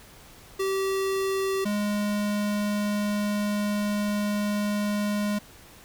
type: tone pair in turn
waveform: square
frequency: 386.5 / 206.9 Hz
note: G4 / G#3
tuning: -24 / -6 cents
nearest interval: major seventh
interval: 1082 cents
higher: first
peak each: -25 dBFS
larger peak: neither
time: 0.59-1.65 / 1.65-5.39 s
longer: second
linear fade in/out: 10 ms
effects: pink hiss -50 dBFS RMS until 5.84 s